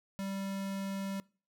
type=tone; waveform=square; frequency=195.3 Hz; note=G3; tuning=6 cents flat; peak=-36 dBFS; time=0.19-1.2 s; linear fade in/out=0 ms; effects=noise-tail reverb RT60 0.4 s tail -24 dB re dry